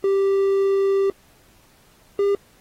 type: tone pair in turn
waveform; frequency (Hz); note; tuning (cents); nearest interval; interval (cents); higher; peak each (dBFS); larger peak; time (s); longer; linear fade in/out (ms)
triangle; 392 / 401.2; G4 / G4; 0 / +40; unison; 40; second; -14; neither; 0.04-1.1 / 2.19-2.35; first; 2
effects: pink hiss -56 dBFS RMS until 2.6 s + AAC 48 kbps